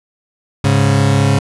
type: tone pair together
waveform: 35% pulse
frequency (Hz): 103.83 / 138.36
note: G#2 / C#3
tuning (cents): 0 / -3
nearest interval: perfect fourth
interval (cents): 497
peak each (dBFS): -11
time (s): 0.64-1.39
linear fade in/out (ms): 5
effects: resampled to 24000 Hz